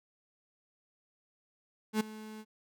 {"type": "tone with ADSR envelope", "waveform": "35% pulse", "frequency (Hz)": 216.2, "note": "A3", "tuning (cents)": -30, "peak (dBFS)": -23, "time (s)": [1.93, 2.45], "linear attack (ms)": 73, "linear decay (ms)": 10, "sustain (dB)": -19, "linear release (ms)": 49, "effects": []}